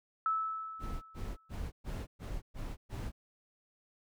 sine tone with exponential decay, 1307 Hz, E6, 15 cents flat, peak -27 dBFS, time 0.26-1.55 s, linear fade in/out 1 ms, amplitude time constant 280 ms
brown noise bursts, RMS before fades -39 dBFS, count 7, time 0.79-3.12 s, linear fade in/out 50 ms, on 230 ms, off 120 ms
effects none

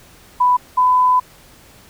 sine tone pair in turn, 992 / 1004.1 Hz, B5 / B5, +7 / +28 cents, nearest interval unison, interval 21 cents, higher second, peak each -10 dBFS, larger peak neither, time 0.4-0.57 / 0.77-1.2 s, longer second, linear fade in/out 10 ms, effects pink hiss -46 dBFS RMS until 1.89 s

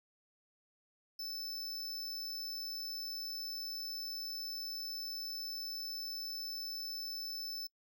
square tone, 5274 Hz, E8, in tune, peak -40 dBFS, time 1.19-7.67 s, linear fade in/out 5 ms, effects noise-tail reverb RT60 0.1 s tail -24 dB re dry

